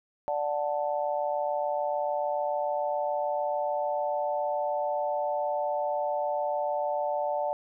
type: chord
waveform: sine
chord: D major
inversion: none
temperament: just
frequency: 587.3 / 734.2 / 881 Hz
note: D5 / F#5 / A5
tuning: 0 / -14 / +2 cents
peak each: -29 / -32 / -32 dBFS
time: 0.28-7.53 s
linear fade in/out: 0 ms
effects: none